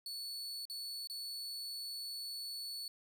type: tone with dropouts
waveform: 40% pulse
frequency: 4435 Hz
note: C#8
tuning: in tune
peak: -40 dBFS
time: 0.06-2.88 s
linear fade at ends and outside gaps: 2 ms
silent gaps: 0.654-0.698 / 1.073-1.098 s
effects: none